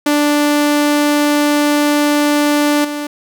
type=tone with level steps; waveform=sawtooth; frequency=293.7 Hz; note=D4; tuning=in tune; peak=-7 / -16 dBFS; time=0.06-3.07 s; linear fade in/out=5 ms; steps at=2.84 s; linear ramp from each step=10 ms; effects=none